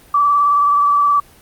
sine tone with vibrato, 1157 Hz, D6, 26 cents flat, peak -10 dBFS, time 0.14-1.2 s, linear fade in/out 5 ms, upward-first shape triangle, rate 19 Hz, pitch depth 31 cents each way, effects pink hiss -46 dBFS RMS until 1.41 s + Opus 32 kbps

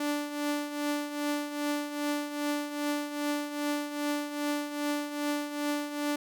sawtooth tone with tremolo, 292.9 Hz, D4, 5 cents flat, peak -23 dBFS, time 0-6.16 s, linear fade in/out 5 ms, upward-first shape triangle, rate 2.5 Hz, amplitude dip 70%, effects none

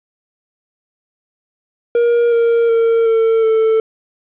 triangle tone with pitch steps, 472.8 / 465.2 / 457.8 / 450.4 / 443.2 Hz, A#4 / A#4 / A#4 / A4 / A4, +24 / -4 / -31 / +40 / +13 cents, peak -8 dBFS, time 1.95-3.8 s, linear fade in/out 2 ms, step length 370 ms, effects resampled to 8000 Hz + 8-bit

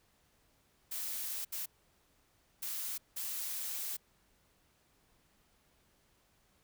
blue noise bursts at uneven times, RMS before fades -39 dBFS, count 4, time 0.91-1.45 / 1.52-1.66 / 2.62-2.98 / 3.16-3.97 s, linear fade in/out 10 ms, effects pink hiss -71 dBFS RMS until 6.63 s

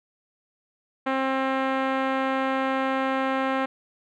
5% pulse tone with low-pass filter, 265.8 Hz, C4, 27 cents sharp, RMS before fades -25 dBFS, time 1.06-3.66 s, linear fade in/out 10 ms, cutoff 1400 Hz, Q 0.53, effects none

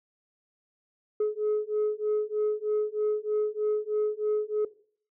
sine beating tone pair, 422.7 / 425.9 Hz, G#4 / G#4, +31 / +44 cents, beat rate 3.2 Hz, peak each -26 dBFS, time 1.2-4.65 s, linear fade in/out 5 ms, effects noise-tail reverb RT60 0.5 s tail -19 dB re dry + tanh soft clip ceiling -21 dBFS

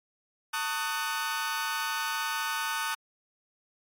sawtooth chord, D# half-diminished seventh, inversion second, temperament just, 896 / 1120.1 / 1244.5 / 1493.4 Hz, A5 / C#6 / D#6 / F#6, +31 / +18 / 0 / +16 cents, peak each -31 / -35 / -31 / -30 dBFS, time 0.53-2.95 s, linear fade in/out 10 ms, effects AAC 64 kbps

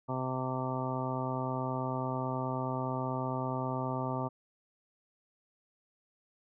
harmonic tone, 129.3 Hz, C3, 20 cents flat, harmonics 1 / 2 / 3 / 4 / 5 / 6 / 7 / 8 / 9, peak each -36 / -38 / -42 / -43 / -40 / -45 / -39 / -50 / -41 dBFS, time 0.08-4.29 s, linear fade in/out 20 ms, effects none

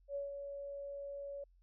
sine tone with ADSR envelope, 563 Hz, C#5, 27 cents sharp, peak -36 dBFS, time 0.08-1.44 s, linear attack 73 ms, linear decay 150 ms, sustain -6 dB, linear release 5 ms, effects added 44 Hz sine -64 dBFS peak until 1.62 s

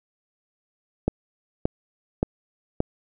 click train, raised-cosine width 2 ms, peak -7 dBFS, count 4, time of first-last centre 1.08-2.804 s, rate 1.74 Hz, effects none

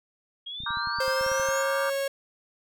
sine exponential sweep, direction up, 3246 to 7000 Hz, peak -34 dBFS, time 0.46-1.63 s, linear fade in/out 10 ms
clicks, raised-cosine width 5 ms, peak -32 dBFS, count 12, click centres 0.604 / 0.636 / 0.706 / 0.772 / 0.873 / 0.987 / 1.08 / 1.211 / 1.264 / 1.317 / 1.398 / 1.488 s
sine chord, G minor seventh, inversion first, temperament just, 940.8 / 1176 / 1411.2 / 1568 Hz, Bb5 / D6 / F6 / G6, +16 / +2 / +18 / 0 cents, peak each -35 / -31 / -37 / -32 dBFS, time 0.66-1.9 s, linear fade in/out 5 ms
45% pulse tone with pitch glide, 526 to 549.9 Hz, C5 to C#5, +9 to -14 cents, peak -26 dBFS, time 1-2.08 s, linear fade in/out 5 ms, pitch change +77 cents, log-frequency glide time 1.13-1.81 s
effects none

